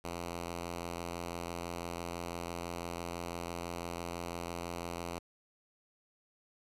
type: tone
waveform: 5% pulse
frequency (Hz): 86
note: F2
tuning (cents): -26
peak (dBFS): -27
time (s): 0.04-5.19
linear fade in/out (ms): 5
effects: resampled to 32000 Hz + 11-bit